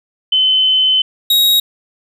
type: tone pair in turn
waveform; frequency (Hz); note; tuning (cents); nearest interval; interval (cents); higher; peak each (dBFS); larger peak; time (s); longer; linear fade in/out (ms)
sine / 45% pulse; 3049 / 3795; G7 / A#7; -49 / +30; major third; 379; second; -9; neither; 0.32-1.02 / 1.3-1.6; first; 5
effects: none